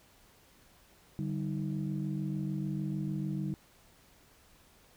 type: tone cluster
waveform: sine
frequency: 147.7 / 194.4 / 315.8 Hz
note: D3 / G3 / D#4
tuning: +10 / -14 / +26 cents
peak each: -34 / -35 / -39 dBFS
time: 1.19-3.54 s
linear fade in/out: 0 ms
effects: tanh soft clip ceiling -24 dBFS + pink hiss -62 dBFS RMS until 4.96 s